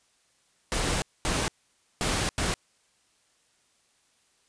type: noise bursts at uneven times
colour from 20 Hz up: pink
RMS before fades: -27 dBFS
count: 4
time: 0.72-1.02 / 1.25-1.48 / 2.01-2.29 / 2.38-2.54 s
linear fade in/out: 0 ms
effects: white hiss -67 dBFS RMS until 4.48 s + resampled to 22050 Hz